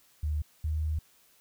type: tone pair in turn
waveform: sine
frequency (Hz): 75.5 / 77.49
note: D2 / D#2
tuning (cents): +48 / -7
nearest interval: unison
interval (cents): 45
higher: second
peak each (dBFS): -27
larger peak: neither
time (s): 0.23-0.42 / 0.64-0.99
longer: second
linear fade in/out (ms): 5
effects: white hiss -63 dBFS RMS until 1.4 s